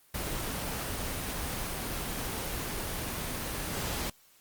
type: noise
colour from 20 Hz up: pink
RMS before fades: -34 dBFS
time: 0.14-4.1 s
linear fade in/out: 5 ms
effects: white hiss -62 dBFS RMS until 4.4 s + Opus 24 kbps